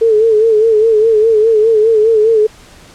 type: tone with vibrato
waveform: sine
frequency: 440 Hz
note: A4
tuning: in tune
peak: -6 dBFS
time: 0.01-2.47 s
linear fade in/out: 10 ms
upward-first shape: sine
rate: 4.9 Hz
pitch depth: 71 cents each way
effects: pink hiss -40 dBFS RMS until 2.94 s + low-pass 9000 Hz 12 dB/octave